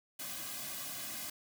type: noise with comb filter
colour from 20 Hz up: white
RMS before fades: -42 dBFS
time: 0.19-1.3 s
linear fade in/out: 5 ms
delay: 2.2 ms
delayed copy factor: -1
effects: none